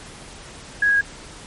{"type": "tone with pitch steps", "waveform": "sine", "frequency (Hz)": [1661.2, 1650.7, 1640.2], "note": ["G#6", "G#6", "G#6"], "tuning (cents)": [0, -11, -22], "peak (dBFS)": -14, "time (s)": [0.82, 1.012], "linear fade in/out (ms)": 5, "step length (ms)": 64, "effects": ["pink hiss -40 dBFS RMS until 1.46 s", "MP3 48 kbps"]}